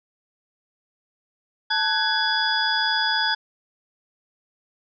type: tone cluster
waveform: sine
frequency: 879 / 1501 / 1665 / 3408 / 4899 Hz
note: A5 / F#6 / G#6 / G#7 / D#8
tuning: -2 / +24 / +4 / +44 / -28 cents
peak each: -26 dBFS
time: 1.7-3.35 s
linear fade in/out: 10 ms
effects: none